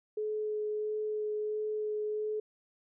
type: tone with vibrato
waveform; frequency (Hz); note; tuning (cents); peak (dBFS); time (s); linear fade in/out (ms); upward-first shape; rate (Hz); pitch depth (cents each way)
sine; 425.9; G#4; +44; -31; 0.17-2.4; 5; sine; 1.5; 9
effects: none